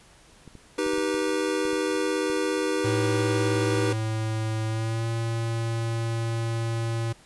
clicks, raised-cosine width 3 ms, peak -31 dBFS, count 11, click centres 0.477 / 0.553 / 0.865 / 0.935 / 0.981 / 1.144 / 1.653 / 1.732 / 2.3 / 3.558 / 3.772 s
square chord, Eb augmented, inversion none, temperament just, 311.1 / 388.9 / 486.1 Hz, Eb4 / G4 / B4, 0 / -14 / -28 cents, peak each -29 dBFS, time 0.78-3.93 s, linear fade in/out 5 ms
square tone with pitch glide, 110 to 114.74 Hz, A2 to A#2, 0 to -27 cents, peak -26 dBFS, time 2.84-7.13 s, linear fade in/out 10 ms, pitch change +73 cents, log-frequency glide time 4.67-5.07 s
effects pink hiss -54 dBFS RMS until 7.25 s + resampled to 24000 Hz

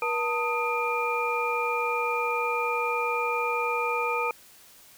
sine tone cluster, 480.4 / 896 / 1249 / 2395 Hz, B4 / A5 / D#6 / D7, -48 / +31 / +6 / +33 cents, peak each -30 dBFS, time 0.02-4.31 s, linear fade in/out 2 ms, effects white hiss -53 dBFS RMS until 4.97 s

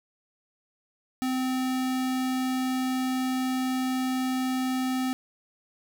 square tone, 258 Hz, C4, 24 cents flat, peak -26 dBFS, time 1.22-5.13 s, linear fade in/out 0 ms, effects none

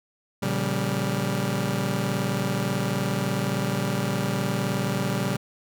sawtooth chord, G half-diminished seventh, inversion first, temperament just, 117.6 / 141.12 / 176.4 / 196 Hz, Bb2 / Db3 / F3 / G3, +16 / +31 / +18 / 0 cents, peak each -26 / -25 / -28 / -24 dBFS, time 0.42-5.37 s, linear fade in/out 10 ms, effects none

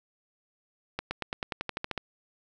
accelerating click train, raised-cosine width 0.3 ms, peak -15 dBFS, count 12, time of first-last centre 0.99-1.977 s, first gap 120 ms, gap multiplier 0.94, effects none

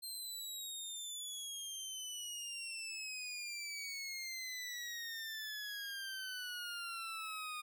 20% pulse exponential sweep, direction down, 4186 to 1224 Hz, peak -37 dBFS, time 0.02-7.62 s, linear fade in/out 20 ms, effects none

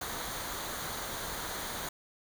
pink noise with comb filter, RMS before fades -38 dBFS, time 0.01-1.89 s, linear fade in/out 5 ms, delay 0.38 ms, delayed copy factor -0.55, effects none

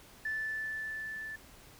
sine tone with level ramp, 1754 Hz, A6, 6 cents flat, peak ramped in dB -31 to -39 dBFS, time 0.25-1.36 s, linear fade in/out 5 ms, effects tanh soft clip ceiling -27 dBFS + pink hiss -56 dBFS RMS until 1.79 s

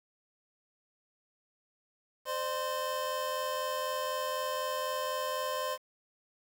square tone cluster, 518 / 602 / 1044 Hz, C5 / D5 / C6, -17 / +43 / -4 cents, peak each -38 / -38 / -36 dBFS, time 2.25-5.78 s, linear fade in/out 50 ms, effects 9-bit

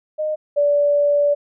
sine tone pair in turn, 615 / 579.3 Hz, D#5 / D5, -20 / -24 cents, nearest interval minor second, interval 104 cents, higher first, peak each -19 / -13 dBFS, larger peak second, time 0.18-0.36 / 0.56-1.35 s, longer second, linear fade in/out 20 ms, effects none

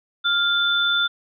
sine tone pair together, 1400 / 3528 Hz, F6 / A7, +4 / +4 cents, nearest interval octave + major third, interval 1600 cents, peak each -20 dBFS, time 0.24-1.08 s, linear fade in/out 20 ms, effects none

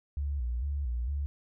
sine tone with vibrato, 65.3 Hz, C2, 3 cents flat, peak -29 dBFS, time 0.17-1.26 s, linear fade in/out 0 ms, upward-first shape square, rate 2.2 Hz, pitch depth 150 cents each way, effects none

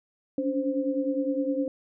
sine tone cluster, 277.2 / 287 / 522 Hz, C#4 / D4 / C5, 0 / -40 / -4 cents, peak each -29 dBFS, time 0.38-1.68 s, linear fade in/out 2 ms, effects none

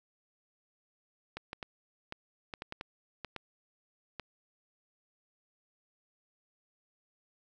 clicks, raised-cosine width 0.3 ms, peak -23 dBFS, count 11, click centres 1.37 / 1.531 / 1.628 / 2.124 / 2.538 / 2.621 / 2.724 / 2.811 / 3.247 / 3.363 / 4.197 s, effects none

